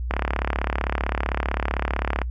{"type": "click train", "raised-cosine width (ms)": 0.5, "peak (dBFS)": -8, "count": 76, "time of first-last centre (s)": [0.11, 2.217], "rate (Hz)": 35.6, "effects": ["noise-tail reverb RT60 0.1 s tail -25 dB re dry", "added 60 Hz sine -25 dBFS peak until 2.3 s"]}